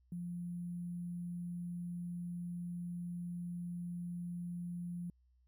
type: tone with sample-and-hold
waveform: sine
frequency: 174.61 Hz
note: F3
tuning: in tune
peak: -39 dBFS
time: 0.12-5.1 s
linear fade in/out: 2 ms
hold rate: 11025 Hz
effects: added 62 Hz sine -67 dBFS peak until 5.47 s